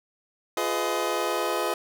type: chord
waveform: 25% pulse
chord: F half-diminished seventh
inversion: none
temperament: just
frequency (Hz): 349.2 / 419.1 / 502.9 / 628.6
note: F4 / Ab4 / Cb5 / Eb5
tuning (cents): 0 / +16 / +31 / +18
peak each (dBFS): -27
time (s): 0.57-1.74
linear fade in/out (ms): 2
effects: none